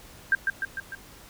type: tone with echo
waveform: sine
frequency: 1587 Hz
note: G6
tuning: 21 cents sharp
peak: -17 dBFS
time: 0.32-0.35 s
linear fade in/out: 2 ms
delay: 150 ms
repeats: 4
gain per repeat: -4 dB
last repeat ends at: 0.95 s
effects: pink hiss -49 dBFS RMS until 1.29 s